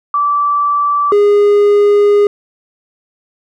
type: tone pair in turn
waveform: sine / triangle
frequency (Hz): 1161 / 410.5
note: D6 / G#4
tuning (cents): -20 / -20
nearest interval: octave + tritone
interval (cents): 1800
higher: first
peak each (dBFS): -10 / -4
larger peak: second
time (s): 0.14-1.12 / 1.12-2.27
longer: second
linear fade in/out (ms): 2
effects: none